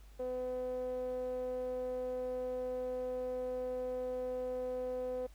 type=tone with band-pass filter; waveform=sawtooth; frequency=252.5 Hz; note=B3; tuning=39 cents sharp; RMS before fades=-38 dBFS; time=0.19-5.27 s; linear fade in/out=10 ms; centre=530 Hz; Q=6.7; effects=added 50 Hz sine -53 dBFS peak until 5.34 s + pink hiss -66 dBFS RMS until 5.34 s